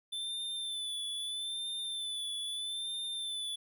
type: tone with vibrato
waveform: square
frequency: 3520 Hz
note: A7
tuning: in tune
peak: -36 dBFS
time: 0.12-3.56 s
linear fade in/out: 10 ms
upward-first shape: sine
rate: 0.78 Hz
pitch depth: 44 cents each way
effects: none